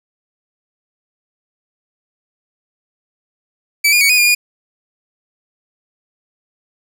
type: tone with pitch steps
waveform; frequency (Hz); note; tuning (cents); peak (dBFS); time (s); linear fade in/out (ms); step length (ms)
sawtooth; 2302 / 2427 / 2248 / 2474 / 2419 / 2441; D7 / D#7 / C#7 / D#7 / D#7 / D#7; -35 / -44 / +24 / -10 / -49 / -34; -6; 3.84-4.35; 10; 85
effects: none